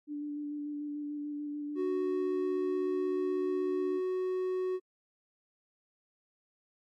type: tone with vibrato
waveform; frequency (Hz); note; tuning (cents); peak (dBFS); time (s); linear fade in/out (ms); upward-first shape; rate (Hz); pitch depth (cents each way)
sine; 293.7; D4; 0; -35; 0.07-4.01; 50; square; 6.8; 12
type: tone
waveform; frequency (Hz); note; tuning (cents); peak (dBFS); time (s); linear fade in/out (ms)
triangle; 370; F#4; 0; -28; 1.75-4.8; 50
effects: AAC 64 kbps